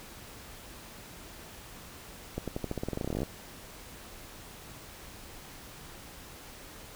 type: accelerating click train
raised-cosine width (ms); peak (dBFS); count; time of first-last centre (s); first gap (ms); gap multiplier
2; -19; 21; 2.38-3.232; 97; 0.9
effects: pink hiss -48 dBFS RMS until 6.95 s